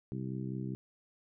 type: harmonic tone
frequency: 64.9 Hz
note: C2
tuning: 13 cents flat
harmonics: 2 / 3 / 4 / 5 / 6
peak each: -38 / -40 / -46 / -44 / -48 dBFS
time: 0.12-0.75 s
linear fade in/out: 0 ms
effects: none